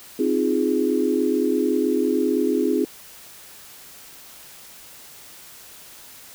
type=chord; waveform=sine; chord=F minor seventh; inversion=second; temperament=equal; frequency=261.6 / 311.1 / 349.2 / 415.3 Hz; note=C4 / Eb4 / F4 / Ab4; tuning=0 / 0 / 0 / 0 cents; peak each=-23 / -24 / -24 / -23 dBFS; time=0.19-2.85 s; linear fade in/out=5 ms; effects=white hiss -44 dBFS RMS until 6.34 s